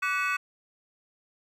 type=tone cluster; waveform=triangle; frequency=1155 / 1484 / 1941 / 2213 / 2584 Hz; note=D6 / F#6 / B6 / C#7 / E7; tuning=-29 / +5 / -31 / -3 / -35 cents; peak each=-29 / -28 / -35 / -36 / -29 dBFS; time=0.02-0.37 s; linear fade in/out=10 ms; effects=none